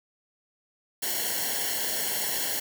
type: noise with comb filter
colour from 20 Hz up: white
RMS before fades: -29 dBFS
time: 1.02-2.6 s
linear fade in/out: 10 ms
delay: 0.81 ms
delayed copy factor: -0.85
effects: none